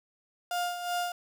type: tone with tremolo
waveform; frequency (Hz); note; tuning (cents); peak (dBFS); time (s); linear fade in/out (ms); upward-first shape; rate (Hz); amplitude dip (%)
35% pulse; 706; F5; +19; -26; 0.51-1.12; 2; sine; 2.7; 60
effects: none